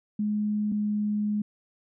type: tone pair in turn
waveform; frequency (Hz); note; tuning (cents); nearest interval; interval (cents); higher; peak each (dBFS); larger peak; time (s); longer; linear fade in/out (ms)
sine; 210 / 209.2; G#3 / G#3; +19 / +13; unison; 6; first; -24; neither; 0.19-0.72 / 0.72-1.42; second; 5
effects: none